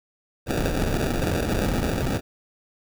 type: noise with sample-and-hold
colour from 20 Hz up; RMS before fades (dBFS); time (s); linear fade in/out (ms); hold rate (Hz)
pink; -24; 0.46-2.21; 50; 1050
effects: none